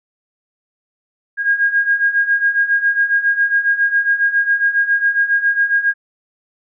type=beating tone pair; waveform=sine; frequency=1624 / 1631.3 Hz; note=G#6 / G#6; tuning=-39 / -31 cents; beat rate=7.3 Hz; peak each=-18 / -14 dBFS; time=1.37-5.94 s; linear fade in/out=50 ms; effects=none